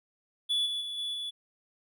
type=tone with level steps; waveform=triangle; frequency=3433 Hz; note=A7; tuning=43 cents flat; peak=-24 / -29 / -33 / -30 / -32 dBFS; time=0.49-1.31 s; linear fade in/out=20 ms; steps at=0.65 / 0.8 / 0.97 / 1.13 s; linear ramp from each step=20 ms; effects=none